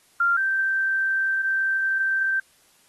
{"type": "tone pair in turn", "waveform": "sine", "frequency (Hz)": [1389, 1562.5], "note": ["F6", "G6"], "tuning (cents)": [-10, -6], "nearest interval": "major second", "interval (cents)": 204, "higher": "second", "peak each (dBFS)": [-17, -20], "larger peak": "first", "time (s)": [[0.2, 0.37], [0.37, 2.4]], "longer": "second", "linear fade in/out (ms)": 5, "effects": ["white hiss -59 dBFS RMS until 2.88 s", "AAC 32 kbps"]}